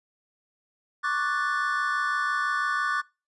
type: chord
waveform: triangle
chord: D major seventh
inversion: third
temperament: equal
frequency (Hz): 1108.7 / 1174.7 / 1480 / 1760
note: C#6 / D6 / F#6 / A6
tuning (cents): 0 / 0 / 0 / 0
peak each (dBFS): -30 / -27 / -27 / -29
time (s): 1.03-3.02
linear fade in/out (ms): 20
effects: noise-tail reverb RT60 0.3 s tail -24 dB re dry + resampled to 24000 Hz